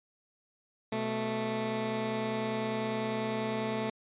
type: tone pair together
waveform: 15% pulse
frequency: 124.9 / 219.8 Hz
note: B2 / A3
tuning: +20 / -2 cents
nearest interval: minor seventh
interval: 978 cents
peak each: -32 / -25 dBFS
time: 0.92-3.9 s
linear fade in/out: 5 ms
effects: resampled to 8000 Hz